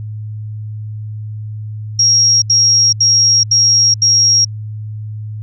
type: tone bursts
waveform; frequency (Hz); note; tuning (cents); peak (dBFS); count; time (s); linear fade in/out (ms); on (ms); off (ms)
sine; 5600; F8; +4; -7; 5; 1.99-4.448; 5; 430; 77
effects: added 107 Hz sine -22 dBFS peak until 5.42 s